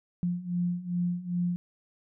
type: beating tone pair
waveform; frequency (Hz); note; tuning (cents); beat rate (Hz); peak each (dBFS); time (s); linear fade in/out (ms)
sine; 174.61 / 177.11; F3 / F3; 0 / +25; 2.5; -32 / -29; 0.23-1.56; 0
effects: none